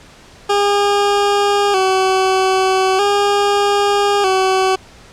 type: tone with vibrato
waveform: 20% pulse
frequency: 392 Hz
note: G4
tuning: in tune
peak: -7 dBFS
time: 0.49-4.76 s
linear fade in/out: 10 ms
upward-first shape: square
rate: 0.4 Hz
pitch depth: 61 cents each way
effects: pink hiss -42 dBFS RMS until 5.12 s + low-pass 7000 Hz 12 dB/octave